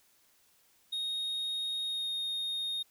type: tone with pitch glide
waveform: triangle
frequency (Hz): 3729 to 3703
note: A#7 to A#7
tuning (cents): 0 to -12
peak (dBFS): -31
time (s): 0.92-2.83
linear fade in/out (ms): 10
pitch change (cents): -12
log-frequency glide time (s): 1.85-2.11
effects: white hiss -67 dBFS RMS until 2.9 s